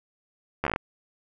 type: slowing click train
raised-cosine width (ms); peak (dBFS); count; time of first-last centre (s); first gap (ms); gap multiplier
0.5; -11; 8; 0.64-0.761; 12; 1.12
effects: none